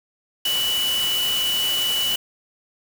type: tone in noise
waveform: sine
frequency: 2960 Hz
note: F#7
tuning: in tune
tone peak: -20 dBFS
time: 0.45-2.16 s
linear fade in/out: 5 ms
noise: white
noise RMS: -28 dBFS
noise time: 0.45-2.16 s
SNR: +5 dB
effects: none